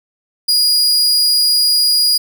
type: tone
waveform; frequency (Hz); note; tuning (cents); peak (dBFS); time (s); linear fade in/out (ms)
40% pulse; 4882; D#8; -34; -9; 0.48-2.18; 10
effects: none